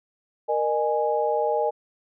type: tone cluster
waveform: sine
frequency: 467.7 / 609 / 830 Hz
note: A#4 / D#5 / G#5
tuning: +6 / -37 / -1 cents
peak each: -25 dBFS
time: 0.48-1.71 s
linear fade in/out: 20 ms
effects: none